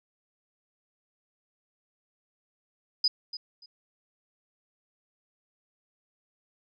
sine tone with echo, 4978 Hz, D#8, in tune, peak -20 dBFS, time 3.04-3.08 s, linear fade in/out 5 ms, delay 290 ms, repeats 2, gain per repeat -14 dB, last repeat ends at 3.66 s, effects none

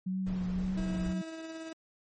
sine tone with vibrato, 185 Hz, F#3, in tune, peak -30 dBFS, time 0.06-1.22 s, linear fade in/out 10 ms, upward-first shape triangle, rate 1.8 Hz, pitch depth 40 cents each way
brown noise, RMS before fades -40 dBFS, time 0.26-1.14 s, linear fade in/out 10 ms
30% pulse tone with tremolo, 323.4 Hz, E4, 33 cents flat, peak -36 dBFS, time 0.77-1.73 s, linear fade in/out 5 ms, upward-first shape sine, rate 18 Hz, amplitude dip 30%
effects MP3 32 kbps

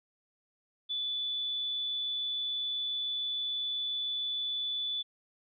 sine tone, 3473 Hz, A7, 23 cents flat, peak -31 dBFS, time 0.89-5.03 s, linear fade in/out 20 ms, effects none

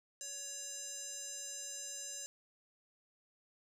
square tone with band-pass filter, 563 Hz, C#5, 27 cents sharp, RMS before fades -45 dBFS, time 0.21-2.26 s, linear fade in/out 0 ms, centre 6900 Hz, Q 6.6, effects none

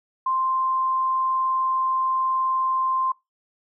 sine tone, 1046.5 Hz, C6, in tune, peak -20 dBFS, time 0.26-3.12 s, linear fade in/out 5 ms, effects noise-tail reverb RT60 0.2 s tail -22 dB re dry

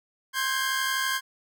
sawtooth tone cluster, 1056 / 1564 / 1636 Hz, C6 / G6 / G#6, +16 / -4 / -26 cents, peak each -26 dBFS, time 0.33-1.21 s, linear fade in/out 50 ms, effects none

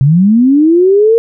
sine linear sweep, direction up, 128.4 to 466.2 Hz, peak -4 dBFS, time 0.01-1.18 s, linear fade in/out 0 ms, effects none

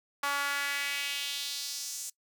sawtooth tone with high-pass filter sweep, 283.1 Hz, C#4, 37 cents sharp, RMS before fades -34 dBFS, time 0.23-2.1 s, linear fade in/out 5 ms, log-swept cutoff 1100 to 7300 Hz, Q 2.2, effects noise-tail reverb RT60 0.1 s tail -21 dB re dry

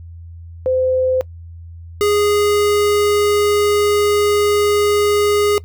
sine / square tone pair in turn, 515 / 413.1 Hz, C5 / G#4, -28 / -9 cents, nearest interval major third, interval 381 cents, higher first, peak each -13 dBFS, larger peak neither, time 0.66-1.21 / 2.01-5.58 s, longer second, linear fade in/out 0 ms, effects noise-tail reverb RT60 0.1 s tail -21 dB re dry + added 84 Hz sine -32 dBFS peak until 5.64 s

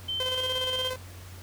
sine tone with pitch glide, 3100 to 3149 Hz, G7 to G7, -20 to +7 cents, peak -28 dBFS, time 0.08-0.9 s, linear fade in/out 10 ms, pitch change +27 cents, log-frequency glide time 0.25-0.41 s
sawtooth tone with tremolo, 512 Hz, C5, 38 cents flat, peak -26 dBFS, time 0.2-0.96 s, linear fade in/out 2 ms, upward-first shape square, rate 17 Hz, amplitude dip 50%
effects added 91 Hz sine -43 dBFS peak until 1.42 s + pink hiss -49 dBFS RMS until 1.42 s

